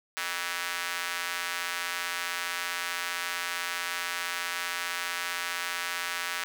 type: tone with high-pass filter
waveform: square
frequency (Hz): 87.7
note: F2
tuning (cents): +8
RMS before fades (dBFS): -33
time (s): 0.17-6.44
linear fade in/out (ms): 0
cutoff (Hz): 1600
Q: 1.4
effects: none